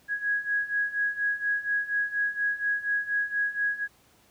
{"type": "beating tone pair", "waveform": "sine", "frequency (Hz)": [1657, 1661.2], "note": ["G#6", "G#6"], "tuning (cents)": [-4, 0], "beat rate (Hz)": 4.2, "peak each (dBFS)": [-30, -27], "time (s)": [0.08, 3.88], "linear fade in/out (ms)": 50, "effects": ["pink hiss -61 dBFS RMS until 4.3 s", "high-pass 60 Hz 12 dB/octave"]}